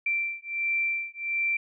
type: beating tone pair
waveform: sine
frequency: 2349 / 2350.4 Hz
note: D7 / D7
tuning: 0 / +1 cents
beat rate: 1.4 Hz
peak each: -29 dBFS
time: 0.06-1.57 s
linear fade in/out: 5 ms
effects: none